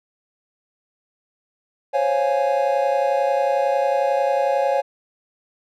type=chord; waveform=triangle; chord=Db major seventh; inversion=third; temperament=equal; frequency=523.3 / 554.4 / 698.5 / 830.6 Hz; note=C5 / Db5 / F5 / Ab5; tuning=0 / 0 / 0 / 0 cents; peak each=-23 / -18 / -23 / -21 dBFS; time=1.93-4.82 s; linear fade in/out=20 ms; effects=none